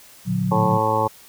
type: chord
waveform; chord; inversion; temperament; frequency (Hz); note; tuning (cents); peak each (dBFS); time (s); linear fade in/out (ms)
sine; Bb augmented; none; just; 116.54 / 145.68 / 182.1; Bb2 / D3 / F#3; 0 / -14 / -27; -25 / -26 / -21; 0.25-0.8; 50
type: harmonic tone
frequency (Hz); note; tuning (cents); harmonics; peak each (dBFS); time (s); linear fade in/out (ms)
109.4; A2; -9; 1 / 2 / 3 / 4 / 5 / 7 / 8 / 9 / 10; -27 / -32 / -31 / -27 / -24 / -31 / -21 / -28 / -25; 0.51-1.08; 10
effects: white hiss -47 dBFS RMS until 1.28 s